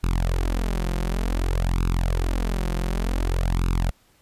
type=tone with flanger; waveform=sawtooth; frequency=43.64 Hz; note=F1; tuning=1 cent flat; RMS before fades=-23 dBFS; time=0.03-3.91 s; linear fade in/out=10 ms; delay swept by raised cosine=0.77 to 5.67 ms; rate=0.55 Hz; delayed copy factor=+0.95; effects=pink hiss -60 dBFS RMS until 4.21 s + resampled to 32000 Hz